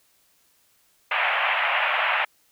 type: band-pass noise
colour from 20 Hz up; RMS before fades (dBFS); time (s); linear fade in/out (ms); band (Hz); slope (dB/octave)
white; -23; 1.11-2.25; 5; 610 to 2800; 48
effects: white hiss -63 dBFS RMS until 2.51 s